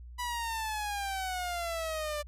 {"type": "exponential sweep", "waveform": "sawtooth", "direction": "down", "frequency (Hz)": [987.8, 587.3], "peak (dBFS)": -29, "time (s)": [0.18, 2.23], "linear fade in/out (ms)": 20, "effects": ["added 60 Hz sine -44 dBFS peak until 2.27 s", "resampled to 32000 Hz"]}